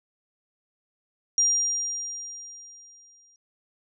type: tone with exponential decay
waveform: sine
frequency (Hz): 5700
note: F8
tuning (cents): +34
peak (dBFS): -17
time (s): 1.38-3.36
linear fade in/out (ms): 1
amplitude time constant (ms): 430
effects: none